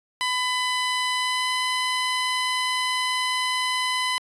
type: tone with pitch glide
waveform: 15% pulse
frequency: 1003 to 1009.4 Hz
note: B5 to B5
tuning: +26 to +38 cents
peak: -16 dBFS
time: 0.21-4.18 s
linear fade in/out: 0 ms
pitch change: +12 cents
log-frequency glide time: 1.15-1.51 s
effects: resampled to 22050 Hz